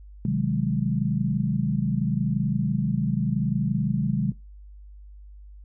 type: chord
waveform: sine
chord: Ab dominant seventh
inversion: first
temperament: just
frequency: 129.78 / 155.74 / 186.89 / 207.7 Hz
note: C3 / Eb3 / Gb3 / Ab3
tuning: -14 / +2 / +18 / 0 cents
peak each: -27 dBFS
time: 0.25-4.32 s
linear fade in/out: 2 ms
effects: noise-tail reverb RT60 0.2 s tail -18 dB re dry + added 50 Hz sine -42 dBFS peak until 5.64 s